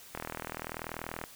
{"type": "click train", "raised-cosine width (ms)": 0.5, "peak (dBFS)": -21, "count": 45, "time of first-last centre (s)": [0.15, 1.239], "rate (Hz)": 40.4, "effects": ["white hiss -52 dBFS RMS until 1.35 s"]}